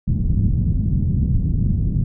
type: low-pass noise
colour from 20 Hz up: white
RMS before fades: -18 dBFS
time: 0.07-2.04 s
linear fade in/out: 5 ms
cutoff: 170 Hz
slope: 24 dB/octave
effects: none